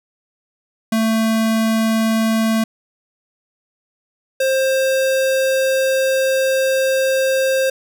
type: tone pair in turn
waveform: square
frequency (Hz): 222.7 / 529.7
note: A3 / C5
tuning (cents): +21 / +21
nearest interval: octave + minor third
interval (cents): 1500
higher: second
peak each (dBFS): -15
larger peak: neither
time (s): 0.92-2.64 / 4.4-7.7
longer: second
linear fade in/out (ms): 5
effects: none